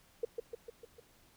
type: tone with echo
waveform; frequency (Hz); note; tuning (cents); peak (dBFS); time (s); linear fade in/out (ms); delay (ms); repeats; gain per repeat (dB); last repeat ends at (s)
sine; 466.2; A#4; 0; -29; 0.23-0.25; 5; 150; 5; -4; 1
effects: pink hiss -65 dBFS RMS until 1.36 s